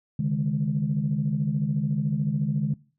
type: chord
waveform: sine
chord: C# suspended second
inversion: none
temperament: equal with one note detuned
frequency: 138.59 / 152.45 / 207.7 Hz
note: C#3 / D#3 / G#3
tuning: 0 / -35 / 0 cents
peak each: -27 / -25 / -27 dBFS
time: 0.19-2.74 s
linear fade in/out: 5 ms
effects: noise-tail reverb RT60 0.4 s tail -21 dB re dry + tanh soft clip ceiling -14 dBFS